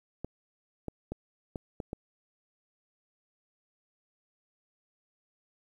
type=clicks; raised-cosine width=2 ms; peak=-22 dBFS; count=6; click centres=0.246 / 0.883 / 1.12 / 1.558 / 1.802 / 1.931 s; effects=10-bit